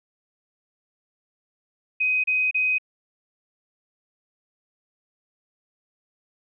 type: tone bursts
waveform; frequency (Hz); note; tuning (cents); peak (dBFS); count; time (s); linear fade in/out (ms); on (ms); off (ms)
sine; 2513; D#7; +17; -19; 3; 2-2.784; 10; 240; 32
effects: none